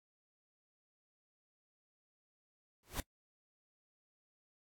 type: noise with exponential growth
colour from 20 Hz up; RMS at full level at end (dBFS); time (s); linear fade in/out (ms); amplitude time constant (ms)
pink; -35; 2.83-3; 1; 35
effects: noise-tail reverb RT60 0.1 s tail -24 dB re dry + AAC 64 kbps